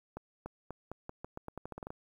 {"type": "accelerating click train", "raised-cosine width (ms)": 1, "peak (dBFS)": -27, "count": 15, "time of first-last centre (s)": [0.17, 1.905], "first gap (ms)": 290, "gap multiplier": 0.85, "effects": ["10-bit"]}